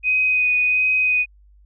sine tone with vibrato, 2500 Hz, D#7, 8 cents sharp, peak -15 dBFS, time 0.03-1.26 s, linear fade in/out 50 ms, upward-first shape sine, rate 1.4 Hz, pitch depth 13 cents each way, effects added 50 Hz sine -48 dBFS peak until 1.65 s

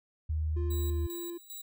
sine tone, 77.78 Hz, D#2, in tune, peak -28 dBFS, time 0.29-1.07 s, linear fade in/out 10 ms
triangle tone with pitch glide, 349.2 to 343.8 Hz, F4 to F4, 0 to -27 cents, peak -35 dBFS, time 0.56-1.38 s, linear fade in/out 10 ms, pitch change -27 cents, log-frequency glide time 0.91-1 s
5% pulse tone with tremolo, 3896 Hz, B7, 24 cents flat, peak -33 dBFS, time 0.7-1.62 s, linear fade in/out 10 ms, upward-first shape square, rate 2.5 Hz, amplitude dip 75%
effects none

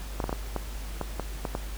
clicks, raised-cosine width 1 ms, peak -15 dBFS, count 9, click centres 0.202 / 0.241 / 0.294 / 0.328 / 0.563 / 1.013 / 1.197 / 1.452 / 1.551 s, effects added 50 Hz sine -34 dBFS peak until 1.77 s + pink hiss -44 dBFS RMS until 1.77 s

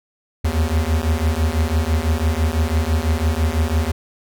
square beating tone pair, 76.3 / 82.3 Hz, D#2 / E2, -33 / -2 cents, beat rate 6 Hz, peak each -20 dBFS, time 0.44-3.92 s, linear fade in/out 10 ms, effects none

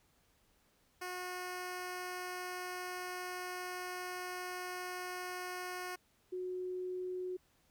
10% pulse / sine tone pair in turn, 362.5 / 366.1 Hz, F#4 / F#4, -35 / -18 cents, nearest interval unison, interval 17 cents, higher second, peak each -32 / -37 dBFS, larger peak first, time 1.01-5.96 / 6.32-7.37 s, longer first, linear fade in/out 10 ms, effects pink hiss -72 dBFS RMS until 7.7 s

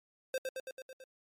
square tone with echo, 523.3 Hz, C5, in tune, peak -32 dBFS, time 0.34-0.38 s, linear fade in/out 2 ms, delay 110 ms, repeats 6, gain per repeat -3 dB, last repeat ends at 1.04 s, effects MP3 64 kbps

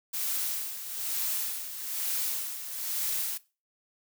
blue noise with tremolo, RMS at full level -30 dBFS, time 0.13-3.38 s, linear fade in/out 10 ms, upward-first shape sine, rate 1.1 Hz, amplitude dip 65%, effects noise-tail reverb RT60 0.3 s tail -19 dB re dry

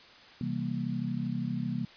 sine chord, C dominant seventh, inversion none, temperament just, 130.81 / 163.52 / 196.22 / 235.5 Hz, C3 / E3 / G3 / Bb3, 0 / -14 / +2 / +18 cents, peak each -36 / -36 / -36 / -34 dBFS, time 0.41-1.85 s, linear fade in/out 2 ms, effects white hiss -53 dBFS RMS until 1.96 s + resampled to 11025 Hz

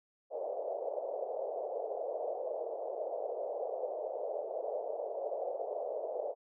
white band-pass noise, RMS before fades -38 dBFS, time 0.3-6.35 s, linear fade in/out 50 ms, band 460 to 670 Hz, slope 48 dB/octave, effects none

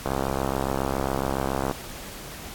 click train, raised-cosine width 1 ms, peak -11 dBFS, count 112, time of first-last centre 0.06-1.712 s, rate 67.2 Hz, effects pink hiss -39 dBFS RMS until 2.54 s + AAC 64 kbps

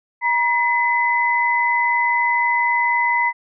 sine tone pair together, 953 / 2019 Hz, A#5 / B6, +38 / +38 cents, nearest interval octave + minor second, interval 1300 cents, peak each -18 / -18 dBFS, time 0.21-3.33 s, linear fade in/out 50 ms, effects none

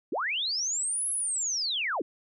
sine linear two-way sweep, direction up then down, 232.2 to 11000 to 232.2 Hz, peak -27 dBFS, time 0.12-2.02 s, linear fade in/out 5 ms, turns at 1.1 s, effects none

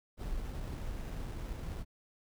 brown noise with sample-and-hold, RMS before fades -39 dBFS, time 0.17-1.85 s, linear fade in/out 50 ms, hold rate 4410 Hz, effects none

